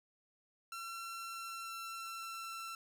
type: tone with pitch glide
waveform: sawtooth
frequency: 1356 to 1343.5 Hz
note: E6 to E6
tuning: +49 to +33 cents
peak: -39 dBFS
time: 0.72-2.75 s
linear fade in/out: 2 ms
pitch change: -16 cents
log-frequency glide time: 1.1-2.54 s
effects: none